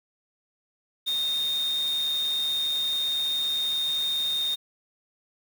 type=tone in noise; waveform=sine; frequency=3675 Hz; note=A#7; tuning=25 cents flat; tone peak=-24 dBFS; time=1.06-4.56 s; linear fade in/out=20 ms; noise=white; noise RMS=-40 dBFS; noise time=1.06-4.56 s; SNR=+13 dB; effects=none